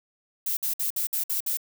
violet noise bursts, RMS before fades -27 dBFS, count 7, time 0.46-1.572 s, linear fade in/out 5 ms, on 110 ms, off 57 ms, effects none

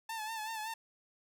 sawtooth tone with vibrato, 880 Hz, A5, in tune, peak -34 dBFS, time 0.09-0.74 s, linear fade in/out 5 ms, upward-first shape sine, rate 5.3 Hz, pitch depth 56 cents each way, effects none

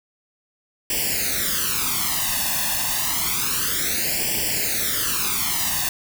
white noise with flanger, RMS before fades -23 dBFS, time 0.9-5.89 s, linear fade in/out 2 ms, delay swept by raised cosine 0.38 to 1.14 ms, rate 0.29 Hz, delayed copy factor +0.9, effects none

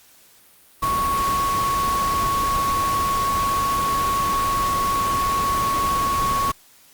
sine tone in noise, 1108.7 Hz, C#6, in tune, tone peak -19 dBFS, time 0.82-6.52 s, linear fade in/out 10 ms, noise pink, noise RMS -28 dBFS, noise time 0.82-6.52 s, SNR +6 dB, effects white hiss -52 dBFS RMS until 6.93 s + Opus 48 kbps

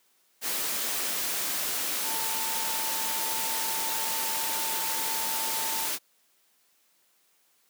sine tone in noise, 894 Hz, A5, 27 cents sharp, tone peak -36 dBFS, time 2.02-5.9 s, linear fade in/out 50 ms, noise white, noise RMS -30 dBFS, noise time 0.41-5.99 s, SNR -9 dB, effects white hiss -67 dBFS RMS until 7.69 s + high-pass 200 Hz 12 dB/octave

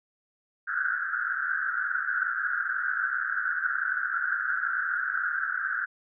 pink band-pass noise, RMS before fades -29 dBFS, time 0.67-5.86 s, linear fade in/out 20 ms, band 1400 to 1600 Hz, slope 96 dB/octave, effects none

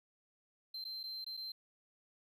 triangle tone with dropouts, 4120 Hz, C8, 28 cents flat, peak -40 dBFS, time 0.74-1.52 s, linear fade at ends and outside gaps 5 ms, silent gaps 0.842-0.85 / 1.032-1.037 / 1.245-1.264 / 1.369-1.373 s, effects none

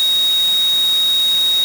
sine tone in noise, 3769 Hz, A#7, 18 cents sharp, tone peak -12 dBFS, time 0-1.64 s, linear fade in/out 0 ms, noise white, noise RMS -28 dBFS, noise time 0-1.64 s, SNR +13 dB, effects none

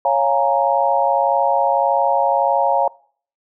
sine chord, Bb minor seventh, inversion first, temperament equal, 554.4 / 698.5 / 830.6 / 932.3 Hz, Db5 / F5 / Ab5 / Bb5, 0 / 0 / 0 / 0 cents, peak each -19 dBFS, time 0.05-2.88 s, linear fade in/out 2 ms, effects noise-tail reverb RT60 0.5 s tail -23 dB re dry

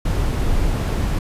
brown noise, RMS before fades -19 dBFS, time 0.05-1.19 s, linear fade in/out 5 ms, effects resampled to 32000 Hz

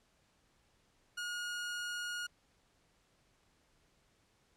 sawtooth tone, 1437 Hz, F6, 49 cents sharp, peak -34 dBFS, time 1.17-2.27 s, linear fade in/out 10 ms, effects pink hiss -72 dBFS RMS until 4.56 s + low-pass 9000 Hz 12 dB/octave

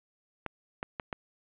clicks, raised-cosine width 0.5 ms, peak -19 dBFS, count 4, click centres 0.463 / 0.829 / 0.998 / 1.128 s, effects resampled to 8000 Hz + 8-bit

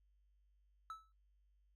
triangle tone with exponential decay, 1308 Hz, E6, 14 cents flat, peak -40 dBFS, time 0.9-1.12 s, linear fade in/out 1 ms, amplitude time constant 46 ms, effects noise-tail reverb RT60 0.2 s tail -18 dB re dry + added 50 Hz sine -70 dBFS peak until 1.75 s

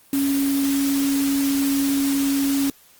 sine tone in noise, 277.2 Hz, C#4, in tune, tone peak -18 dBFS, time 0.13-2.7 s, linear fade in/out 2 ms, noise white, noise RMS -29 dBFS, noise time 0.13-2.7 s, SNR +8 dB, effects white hiss -53 dBFS RMS until 2.99 s + Opus 24 kbps

